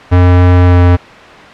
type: tone with pitch glide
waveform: square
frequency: 89.6 to 88.62 Hz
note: F2 to F2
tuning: +45 to +26 cents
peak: -4 dBFS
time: 0.11-0.97 s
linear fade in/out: 20 ms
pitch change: -19 cents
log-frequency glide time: 0.62-0.8 s
effects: white hiss -31 dBFS RMS until 1.53 s + low-pass 2000 Hz 12 dB/octave